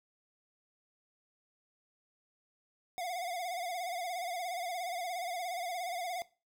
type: tone with vibrato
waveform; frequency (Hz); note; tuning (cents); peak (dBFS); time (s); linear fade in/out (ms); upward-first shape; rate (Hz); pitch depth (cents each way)
square; 711; F5; +31; -36; 2.98-6.22; 0; sine; 17; 84
effects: noise-tail reverb RT60 0.3 s tail -18 dB re dry